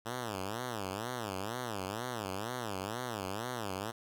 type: tone with vibrato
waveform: 5% pulse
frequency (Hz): 108.9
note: A2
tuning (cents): -17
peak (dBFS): -25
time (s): 0.05-3.92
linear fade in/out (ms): 20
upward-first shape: sine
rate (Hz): 2.1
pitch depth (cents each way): 260
effects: none